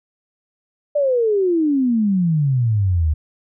sine exponential sweep, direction down, 599 to 73.6 Hz, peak -14 dBFS, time 0.95-3.14 s, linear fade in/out 10 ms, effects none

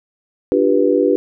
sine chord, G dominant seventh, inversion second, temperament just, 294 / 352.8 / 392 / 490 Hz, D4 / F4 / G4 / B4, +2 / +18 / 0 / -14 cents, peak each -17 / -19 / -16 / -16 dBFS, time 0.52-1.16 s, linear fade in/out 0 ms, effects none

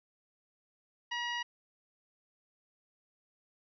harmonic tone, 958 Hz, A#5, 47 cents sharp, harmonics 1 / 2 / 3 / 4 / 5 / 6, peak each -39 / -37 / -39 / -51 / -50 / -51 dBFS, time 1.11-1.43 s, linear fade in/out 10 ms, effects none

